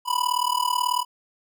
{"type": "tone with amplitude modulation", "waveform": "square", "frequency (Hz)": 987.8, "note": "B5", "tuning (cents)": 0, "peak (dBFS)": -18, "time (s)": [0.05, 1.05], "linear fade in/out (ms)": 50, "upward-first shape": "sine", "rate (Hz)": 38.3, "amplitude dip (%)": 90, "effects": []}